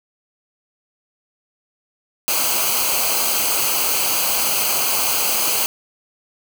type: noise with comb filter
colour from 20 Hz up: white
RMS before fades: -19 dBFS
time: 2.28-5.66 s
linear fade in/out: 0 ms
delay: 0.55 ms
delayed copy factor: -0.7
effects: none